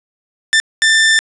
sawtooth tone bursts at uneven times, 1781 Hz, A6, 21 cents sharp, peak -5 dBFS, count 2, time 0.53-0.6 / 0.82-1.19 s, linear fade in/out 0 ms, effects resampled to 22050 Hz + 7-bit

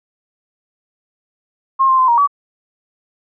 sine tone with pitch steps, 1070 / 1051 / 1033 / 942 / 1141 Hz, C6 / C6 / C6 / A#5 / C#6, +38 / +7 / -22 / +18 / +50 cents, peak -9 dBFS, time 1.79-2.275 s, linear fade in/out 20 ms, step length 97 ms, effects none

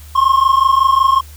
triangle tone pair together, 1059.6 / 1085 Hz, C6 / C#6, +22 / -37 cents, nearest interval unison, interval 41 cents, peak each -10 dBFS, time 0.15-1.21 s, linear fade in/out 10 ms, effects added 75 Hz sine -34 dBFS peak until 1.36 s + white hiss -43 dBFS RMS until 1.36 s

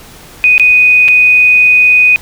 sine tone with dropouts, 2489 Hz, D#7, in tune, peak -3 dBFS, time 0.44-2.16 s, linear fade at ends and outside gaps 0 ms, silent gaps 0.58-0.597 / 1.081-1.085 s, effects pink hiss -35 dBFS RMS until 2.21 s

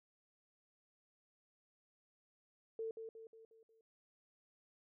sine tone with echo, 448.1 Hz, A4, 32 cents sharp, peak -39 dBFS, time 2.79-2.91 s, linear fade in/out 2 ms, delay 180 ms, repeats 5, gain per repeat -6 dB, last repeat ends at 3.81 s, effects none

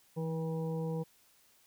harmonic tone with a mistuned harmonic, 160.8 Hz, E3, 43 cents flat, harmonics 1 / 2 / 3 / 5 / 6, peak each -34 / -47 / -38 / -50 / -51 dBFS, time 0.16-1.04 s, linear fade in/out 20 ms, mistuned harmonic 1, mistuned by +26 cents, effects white hiss -66 dBFS RMS until 1.66 s

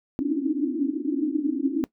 pink band-pass noise, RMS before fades -25 dBFS, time 0.19-1.84 s, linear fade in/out 0 ms, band 270 to 320 Hz, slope 96 dB/octave, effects noise-tail reverb RT60 0.1 s tail -20 dB re dry

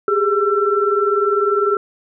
sine tone cluster, 397.2 / 417.2 / 1344 Hz, G4 / G#4 / E6, +23 / +8 / +33 cents, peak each -18 dBFS, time 0.08-1.77 s, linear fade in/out 2 ms, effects none

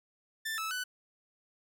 sawtooth tone with pitch steps, 1774 / 1307 / 1495 Hz, A6 / E6 / F#6, +14 / -15 / +17 cents, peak -30 dBFS, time 0.45-0.84 s, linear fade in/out 10 ms, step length 130 ms, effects none

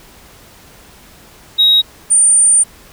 sine tone pair in turn, 3798 / 9033 Hz, A#7 / C#9, +32 / +32 cents, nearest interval octave + minor third, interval 1500 cents, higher second, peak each -5 dBFS, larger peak neither, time 1.58-1.82 / 2.1-2.64 s, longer second, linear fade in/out 20 ms, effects tanh soft clip ceiling -3 dBFS + pink hiss -42 dBFS RMS until 2.92 s

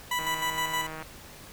20% pulse tone with tremolo, 987.8 Hz, B5, in tune, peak -21 dBFS, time 0.11-0.87 s, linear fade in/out 5 ms, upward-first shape square, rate 6.4 Hz, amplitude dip 50%
click train, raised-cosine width 0.5 ms, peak -24 dBFS, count 133, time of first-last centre 0.19-1.025 s, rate 158 Hz
effects pink hiss -47 dBFS RMS until 1.52 s

